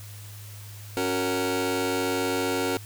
sawtooth chord, F# major, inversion second, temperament just, 277.5 / 370 / 462.5 Hz, C#4 / F#4 / A#4, +2 / 0 / -14 cents, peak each -25 dBFS, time 0.97-2.77 s, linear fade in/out 0 ms, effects added 103 Hz sine -40 dBFS peak until 2.85 s + white hiss -47 dBFS RMS until 2.85 s

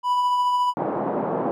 triangle tone with tremolo, 987.8 Hz, B5, in tune, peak -15 dBFS, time 0.03-0.74 s, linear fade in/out 50 ms, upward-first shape triangle, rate 14 Hz, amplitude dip 30%
white band-pass noise, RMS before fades -25 dBFS, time 0.77-1.51 s, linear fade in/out 0 ms, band 160 to 840 Hz, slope 24 dB/octave
effects none

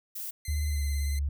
violet noise, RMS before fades -37 dBFS, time 0.15-0.31 s, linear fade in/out 10 ms
10% pulse tone with vibrato, 2054 Hz, C7, 33 cents flat, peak -31 dBFS, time 0.45-1.19 s, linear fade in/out 2 ms, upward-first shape triangle, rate 18 Hz, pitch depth 34 cents each way
sine tone with pitch glide, 75 to 71.12 Hz, D2 to C#2, +37 to +45 cents, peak -26 dBFS, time 0.48-1.29 s, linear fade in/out 5 ms, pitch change -92 cents, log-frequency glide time 0.69-0.82 s
effects none

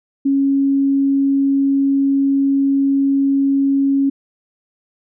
sine tone, 275.4 Hz, C#4, 11 cents flat, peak -12 dBFS, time 0.25-4.1 s, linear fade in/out 10 ms, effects none

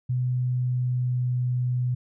sine tone with pitch glide, 125.6 to 124.59 Hz, B2 to B2, +30 to +16 cents, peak -22 dBFS, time 0.09-1.95 s, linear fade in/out 10 ms, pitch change -14 cents, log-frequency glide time 0.31-1.36 s, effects none

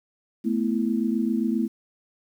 sine chord, A suspended second, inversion none, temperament just, 220 / 247.5 / 330 Hz, A3 / B3 / E4, 0 / +4 / +2 cents, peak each -24 / -26 / -28 dBFS, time 0.44-1.68 s, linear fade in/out 20 ms, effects 9-bit

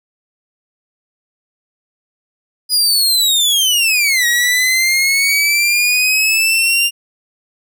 sawtooth linear two-way sweep, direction down then up, 4984 to 1889 to 2805 Hz, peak -8 dBFS, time 2.69-6.91 s, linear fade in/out 50 ms, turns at 4.26 s, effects none

